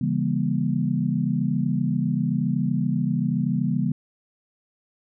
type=chord; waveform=sine; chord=C# diminished seventh; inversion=none; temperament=just; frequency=138.59 / 166.31 / 199.57 / 239.5 Hz; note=C#3 / E3 / G3 / Bb3; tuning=0 / +16 / +31 / +47 cents; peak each=-26 dBFS; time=0.01-3.92 s; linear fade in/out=5 ms; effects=none